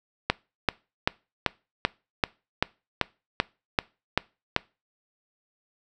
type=click train; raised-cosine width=0.3 ms; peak=-4 dBFS; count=12; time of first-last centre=0.3-4.564 s; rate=2.58 Hz; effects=noise-tail reverb RT60 0.3 s tail -23 dB re dry